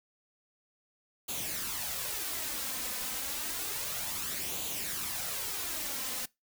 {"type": "noise with flanger", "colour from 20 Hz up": "white", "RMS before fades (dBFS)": -36, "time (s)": [1.28, 6.26], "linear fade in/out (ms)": 10, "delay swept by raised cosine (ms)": [0.28, 3.98], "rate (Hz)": 0.3, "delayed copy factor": 0.55, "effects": ["noise-tail reverb RT60 0.2 s tail -23 dB re dry"]}